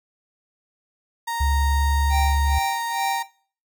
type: tone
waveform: 35% pulse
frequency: 930 Hz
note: A#5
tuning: 4 cents flat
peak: -23 dBFS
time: 1.27-3.23 s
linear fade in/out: 10 ms
type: tone with pitch glide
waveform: sine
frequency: 70 to 70.73 Hz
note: C#2 to C#2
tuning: +18 to +35 cents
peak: -18 dBFS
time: 1.4-2.59 s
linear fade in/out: 10 ms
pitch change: +17 cents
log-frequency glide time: 1.72-1.84 s
type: tone with tremolo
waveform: square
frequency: 784 Hz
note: G5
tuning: in tune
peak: -23 dBFS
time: 2.09-3.31 s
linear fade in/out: 50 ms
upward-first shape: sine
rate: 2.3 Hz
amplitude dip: 95%
effects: noise-tail reverb RT60 0.5 s tail -23 dB re dry